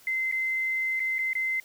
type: tone with dropouts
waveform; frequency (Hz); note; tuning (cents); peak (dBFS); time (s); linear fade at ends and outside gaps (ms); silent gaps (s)
sine; 2068; C7; -21; -25; 0.07-1.6; 2; 0.315-0.323 / 0.996-1.001 / 1.184-1.189 / 1.332-1.352
effects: white hiss -55 dBFS RMS until 1.64 s